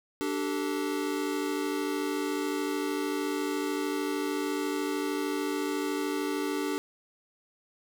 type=chord; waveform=square; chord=D suspended fourth; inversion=none; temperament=equal with one note detuned; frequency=293.7 / 386.4 / 440 Hz; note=D4 / G4 / A4; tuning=0 / -25 / 0 cents; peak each=-32 / -34 / -37 dBFS; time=0.21-6.78 s; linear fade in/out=0 ms; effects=none